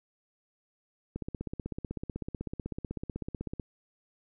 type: click train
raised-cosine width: 3 ms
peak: -22 dBFS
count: 40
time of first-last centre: 1.16-3.598 s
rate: 16 Hz
effects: none